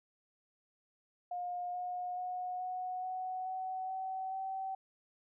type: tone with pitch steps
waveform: sine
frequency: 713 / 720.5 / 728 / 735.6 / 743.3 / 751 / 758.9 / 766.8 Hz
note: F5 / F#5 / F#5 / F#5 / F#5 / F#5 / F#5 / G5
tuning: +36 / -46 / -28 / -10 / +8 / +26 / +44 / -38 cents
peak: -36 dBFS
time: 1.31-4.75 s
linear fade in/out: 5 ms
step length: 430 ms
effects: none